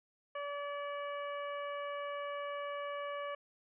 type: harmonic tone with a mistuned harmonic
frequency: 574 Hz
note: D5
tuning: 40 cents flat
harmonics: 1 / 2 / 3 / 4 / 5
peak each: -40 / -42 / -49 / -51 / -53 dBFS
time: 0.35-3.35 s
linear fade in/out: 5 ms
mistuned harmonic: 5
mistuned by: +24 cents
effects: none